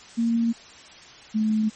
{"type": "tone pair in turn", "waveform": "sine", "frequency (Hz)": [231.4, 216.7], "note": ["A#3", "A3"], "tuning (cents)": [-13, -26], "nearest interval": "minor second", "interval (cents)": 113, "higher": "first", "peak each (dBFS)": [-19, -19], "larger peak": "neither", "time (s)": [[0.17, 0.53], [1.34, 1.7]], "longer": "neither", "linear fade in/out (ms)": 20, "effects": ["white hiss -46 dBFS RMS until 1.75 s", "MP3 32 kbps"]}